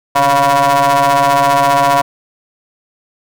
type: ring-modulated tone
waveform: 35% pulse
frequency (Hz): 138.59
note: C#3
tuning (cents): 0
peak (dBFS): -4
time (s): 0.15-2.02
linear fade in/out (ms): 10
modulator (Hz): 839
effects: none